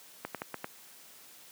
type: clicks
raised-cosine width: 0.5 ms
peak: -20 dBFS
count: 5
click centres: 0.25 / 0.347 / 0.419 / 0.543 / 0.644 s
effects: white hiss -54 dBFS RMS until 1.51 s + high-pass 150 Hz 12 dB/octave